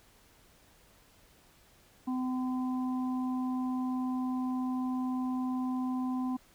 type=harmonic tone; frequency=255.1 Hz; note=C4; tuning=44 cents flat; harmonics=1 / 3 / 4; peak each=-30 / -43 / -43 dBFS; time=2.07-6.37 s; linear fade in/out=10 ms; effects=pink hiss -62 dBFS RMS until 6.54 s